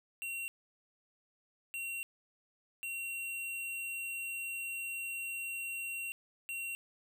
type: tone bursts at uneven times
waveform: square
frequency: 2742 Hz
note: F7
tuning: 32 cents flat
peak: -38 dBFS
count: 4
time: 0.22-0.48 / 1.74-2.03 / 2.83-6.12 / 6.49-6.75 s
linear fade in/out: 0 ms
effects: none